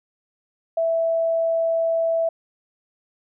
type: tone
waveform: sine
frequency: 659.3 Hz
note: E5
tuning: in tune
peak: -18 dBFS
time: 0.77-2.29 s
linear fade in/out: 5 ms
effects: none